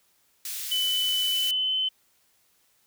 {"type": "high-pass noise", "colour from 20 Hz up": "white", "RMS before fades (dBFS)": -34, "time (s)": [0.45, 1.51], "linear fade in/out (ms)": 2, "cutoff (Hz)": 2600, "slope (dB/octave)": 12}
{"type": "tone with pitch glide", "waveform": "sine", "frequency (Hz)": [3000, 3052], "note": ["F#7", "G7"], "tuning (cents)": [23, -47], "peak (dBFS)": -23, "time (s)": [0.71, 1.89], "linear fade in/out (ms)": 10, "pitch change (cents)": 30, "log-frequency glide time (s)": [1.32, 1.75]}
{"effects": ["white hiss -66 dBFS RMS until 2.86 s"]}